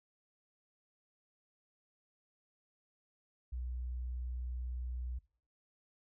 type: tone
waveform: sine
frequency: 61.74 Hz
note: B1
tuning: in tune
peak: -37 dBFS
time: 3.52-5.19 s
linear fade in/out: 10 ms
effects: noise-tail reverb RT60 0.5 s tail -22 dB re dry